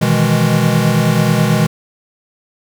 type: chord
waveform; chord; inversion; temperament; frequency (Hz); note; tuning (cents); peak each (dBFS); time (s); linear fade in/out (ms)
square; E major seventh; second; equal; 123.47 / 155.56 / 164.81 / 207.7; B2 / D#3 / E3 / G#3; 0 / 0 / 0 / 0; -17; 0.01-1.67; 10
effects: none